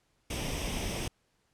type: noise with comb filter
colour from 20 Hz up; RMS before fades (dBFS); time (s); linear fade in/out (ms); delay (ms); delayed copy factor
pink; -34; 0.3-1.08; 5; 0.35; +0.6
effects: pink hiss -73 dBFS RMS until 1.53 s + low-pass 10000 Hz 12 dB/octave